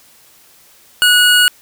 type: tone pair together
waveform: square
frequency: 1468.2 / 2891 Hz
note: F#6 / F#7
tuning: -14 / -41 cents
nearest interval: octave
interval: 1173 cents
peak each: -11 dBFS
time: 1.02-1.48 s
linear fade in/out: 0 ms
effects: white hiss -47 dBFS RMS until 1.61 s